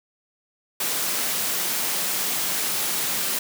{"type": "high-pass noise", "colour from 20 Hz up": "white", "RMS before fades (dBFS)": -25, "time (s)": [0.8, 3.39], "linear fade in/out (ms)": 5, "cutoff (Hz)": 130, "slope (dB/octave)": 48, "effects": []}